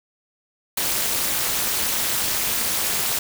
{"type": "noise with amplitude modulation", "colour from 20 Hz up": "white", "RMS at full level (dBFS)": -19, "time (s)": [0.77, 3.19], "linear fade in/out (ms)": 5, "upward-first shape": "sine", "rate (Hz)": 268, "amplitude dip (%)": 90, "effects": []}